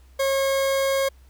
40% pulse tone, 543 Hz, C#5, 36 cents flat, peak -19 dBFS, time 0.19-1.09 s, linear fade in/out 10 ms, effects added 64 Hz sine -48 dBFS peak until 1.29 s + pink hiss -61 dBFS RMS until 1.29 s

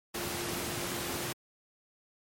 sine tone in noise, 349.2 Hz, F4, in tune, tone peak -42 dBFS, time 0.14-1.33 s, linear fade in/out 10 ms, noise pink, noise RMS -35 dBFS, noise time 0.14-1.33 s, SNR -10 dB, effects high-pass 100 Hz 12 dB/octave + MP3 64 kbps

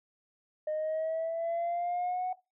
sine exponential sweep, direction up, 612 to 741 Hz, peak -28 dBFS, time 0.67-2.33 s, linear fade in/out 5 ms, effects noise-tail reverb RT60 0.2 s tail -17 dB re dry + tanh soft clip ceiling -27 dBFS

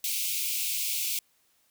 white high-pass noise, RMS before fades -30 dBFS, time 0.04-1.19 s, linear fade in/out 2 ms, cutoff 2200 Hz, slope 96 dB/octave, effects white hiss -68 dBFS RMS until 1.7 s

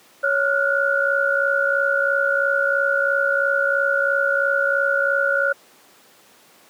sine tone cluster, 556 / 1408 / 1471 Hz, C#5 / F6 / F#6, +5 / +14 / -11 cents, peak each -21 dBFS, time 0.23-5.53 s, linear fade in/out 10 ms, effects pink hiss -51 dBFS RMS until 6.69 s + high-pass 300 Hz 12 dB/octave

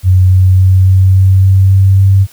sine tone with pitch steps, 92.5 / 93.14 / 93.79 / 94.44 / 95.1 / 95.76 / 96.43 / 97.1 Hz, F#2 / F#2 / F#2 / F#2 / F#2 / G2 / G2 / G2, 0 / +12 / +24 / +36 / +48 / -40 / -28 / -16 cents, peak -3 dBFS, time 0.03-2.27 s, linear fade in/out 50 ms, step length 280 ms, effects white hiss -41 dBFS RMS until 2.32 s

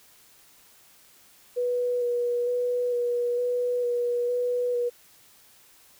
sine tone with vibrato, 486.8 Hz, B4, 25 cents flat, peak -23 dBFS, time 1.56-4.9 s, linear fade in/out 20 ms, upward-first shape square, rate 1.1 Hz, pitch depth 14 cents each way, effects white hiss -56 dBFS RMS until 5.99 s

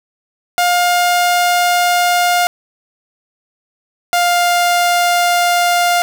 sawtooth tone pair in turn, 708 / 702.3 Hz, F5 / F5, +23 / +10 cents, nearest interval unison, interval 13 cents, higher first, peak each -7 dBFS, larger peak neither, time 0.58-2.47 / 4.13-6.02 s, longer neither, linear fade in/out 0 ms, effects none

